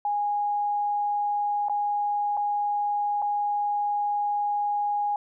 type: tone with dropouts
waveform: sine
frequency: 824 Hz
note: G#5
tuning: 14 cents flat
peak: -23 dBFS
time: 0.05-5.16 s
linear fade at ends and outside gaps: 2 ms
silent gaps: 1.685-1.696 / 2.369-2.373 / 3.219-3.223 s
effects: none